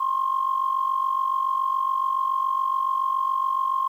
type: tone with amplitude modulation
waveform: sine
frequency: 1065 Hz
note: C6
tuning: 30 cents sharp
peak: -17 dBFS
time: 0-3.88 s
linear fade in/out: 10 ms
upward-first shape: sine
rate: 47.1 Hz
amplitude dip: 75%
effects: tanh soft clip ceiling -13 dBFS + 9-bit